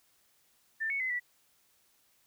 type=tone with pitch steps; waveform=sine; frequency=1784 / 2213 / 2041 / 1956 Hz; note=A6 / C#7 / C7 / B6; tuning=+23 / -3 / -44 / -17 cents; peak=-30 dBFS; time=0.8-1.2 s; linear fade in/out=20 ms; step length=100 ms; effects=white hiss -69 dBFS RMS until 2.26 s